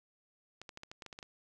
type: clicks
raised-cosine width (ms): 0.2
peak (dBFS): -29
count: 10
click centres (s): 0.616 / 0.692 / 0.774 / 0.834 / 0.915 / 1.022 / 1.063 / 1.128 / 1.189 / 1.228
effects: none